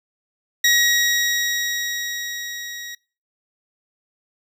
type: tone with level ramp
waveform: 20% pulse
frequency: 1900 Hz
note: A#6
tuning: 33 cents sharp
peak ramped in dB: -8 to -27 dBFS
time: 0.64-2.95 s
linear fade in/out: 5 ms
effects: noise-tail reverb RT60 0.4 s tail -26 dB re dry